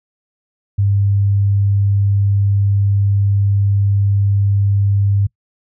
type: tone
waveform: sine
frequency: 100 Hz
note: G2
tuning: 35 cents sharp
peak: -11 dBFS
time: 0.78-5.27 s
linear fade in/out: 10 ms
effects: noise-tail reverb RT60 0.1 s tail -23 dB re dry